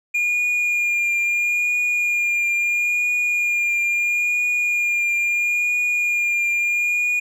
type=tone with vibrato; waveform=triangle; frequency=2421 Hz; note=D#7; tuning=48 cents flat; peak=-16 dBFS; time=0.14-7.2 s; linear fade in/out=10 ms; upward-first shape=triangle; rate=0.75 Hz; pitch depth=20 cents each way; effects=none